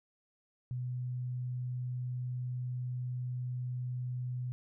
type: tone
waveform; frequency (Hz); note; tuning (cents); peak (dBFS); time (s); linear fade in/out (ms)
sine; 124.9; B2; +20; -34; 0.71-4.52; 0
effects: none